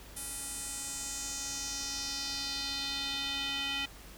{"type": "tone with band-pass filter sweep", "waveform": "square", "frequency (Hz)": 277.2, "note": "C#4", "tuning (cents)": 0, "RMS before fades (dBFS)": -37, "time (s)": [0.16, 3.86], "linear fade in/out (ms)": 10, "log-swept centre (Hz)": [10000, 2900], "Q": 3.1, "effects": ["added 50 Hz sine -52 dBFS peak until 4.17 s", "pink hiss -52 dBFS RMS until 4.17 s"]}